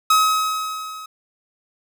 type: tone with level ramp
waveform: 45% pulse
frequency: 1274 Hz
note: D#6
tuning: 41 cents sharp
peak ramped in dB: -11 to -33 dBFS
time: 0.1-1.06 s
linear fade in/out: 5 ms
effects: none